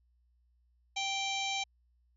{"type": "harmonic tone with a mistuned harmonic", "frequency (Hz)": 784, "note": "G5", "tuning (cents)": 0, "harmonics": [1, 3, 4, 5, 6, 7, 8, 9], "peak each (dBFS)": [-37, -37, -39, -39, -52, -47, -44, -49], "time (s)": [0.96, 1.64], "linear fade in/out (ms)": 10, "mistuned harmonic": 6, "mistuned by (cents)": -72, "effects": ["added 60 Hz sine -67 dBFS peak until 2.16 s"]}